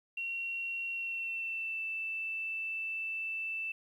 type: tone with pitch glide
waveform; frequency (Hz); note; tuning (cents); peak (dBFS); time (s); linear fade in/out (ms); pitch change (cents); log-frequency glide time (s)
sine; 2736 to 2652; F7 to E7; -36 to +10; -34; 0.17-3.72; 5; -54; 0.93-1.84
effects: 11-bit